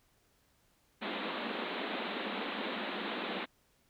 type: band-pass noise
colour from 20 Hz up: pink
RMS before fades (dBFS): -38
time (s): 1.01-3.46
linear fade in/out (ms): 20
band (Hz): 190 to 4000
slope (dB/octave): 96
effects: pink hiss -71 dBFS RMS until 3.89 s